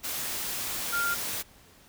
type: tone in noise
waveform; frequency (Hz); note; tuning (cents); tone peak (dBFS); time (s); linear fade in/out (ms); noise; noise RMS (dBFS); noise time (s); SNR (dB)
sine; 1396.9; F6; 0; -26; 0.92-1.15; 20; white; -33; 0.03-1.43; +4
effects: pink hiss -56 dBFS RMS until 1.88 s